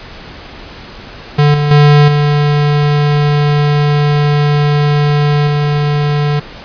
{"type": "tone with level steps", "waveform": "square", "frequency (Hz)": 146.83, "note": "D3", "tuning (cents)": 0, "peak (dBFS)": [-6, -11, -4, -9, -11], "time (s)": [1.38, 6.4], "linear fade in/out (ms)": 10, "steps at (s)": [1.54, 1.71, 2.08, 5.47], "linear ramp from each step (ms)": 2, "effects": ["pink hiss -31 dBFS RMS until 6.64 s", "resampled to 11025 Hz"]}